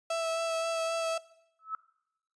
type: tone with vibrato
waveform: 35% pulse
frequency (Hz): 658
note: E5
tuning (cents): -3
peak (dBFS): -27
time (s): 0.1-1.18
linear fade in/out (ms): 5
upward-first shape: sine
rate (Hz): 3.8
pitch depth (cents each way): 13
type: tone with exponential growth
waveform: sine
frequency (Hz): 1300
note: E6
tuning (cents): -24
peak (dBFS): -28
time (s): 1.59-1.75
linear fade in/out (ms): 2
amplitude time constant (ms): 34
effects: noise-tail reverb RT60 0.8 s tail -20 dB re dry + resampled to 22050 Hz